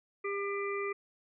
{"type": "harmonic tone with a mistuned harmonic", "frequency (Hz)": 400.2, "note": "G4", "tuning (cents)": 36, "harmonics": [1, 3, 5, 6], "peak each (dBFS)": [-34, -39, -41, -42], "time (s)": [0.24, 0.93], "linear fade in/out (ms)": 10, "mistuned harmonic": 6, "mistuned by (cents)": -23, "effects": []}